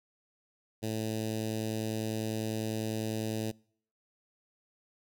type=tone with notch filter; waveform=10% pulse; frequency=110 Hz; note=A2; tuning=in tune; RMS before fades=-34 dBFS; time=0.82-3.52 s; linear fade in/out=20 ms; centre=1300 Hz; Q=0.53; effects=noise-tail reverb RT60 0.6 s tail -26 dB re dry